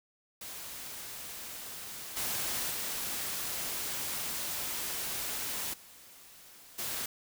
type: noise with level steps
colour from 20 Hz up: white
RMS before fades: -43 / -34 / -36 / -54 / -36 dBFS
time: 0.41-7.06 s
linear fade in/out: 5 ms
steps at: 2.16 / 2.7 / 5.73 / 6.78 s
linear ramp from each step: 10 ms
effects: none